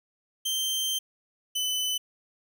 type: tone pair in turn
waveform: sawtooth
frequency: 3136 / 3013 Hz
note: G7 / F#7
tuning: 0 / +31 cents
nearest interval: minor second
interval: 69 cents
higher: first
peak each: -23 dBFS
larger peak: neither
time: 0.45-0.99 / 1.55-1.98 s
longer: first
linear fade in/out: 10 ms
effects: none